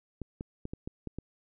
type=clicks; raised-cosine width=3 ms; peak=-24 dBFS; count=7; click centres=0.217 / 0.409 / 0.654 / 0.735 / 0.875 / 1.073 / 1.186 s; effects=none